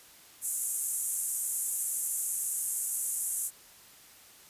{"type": "band-pass noise", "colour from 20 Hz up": "white", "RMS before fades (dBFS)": -33, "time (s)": [0.41, 3.51], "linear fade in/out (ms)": 50, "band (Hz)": [7200, 12000], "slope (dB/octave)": 48, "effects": ["white hiss -55 dBFS RMS until 4.49 s", "resampled to 32000 Hz"]}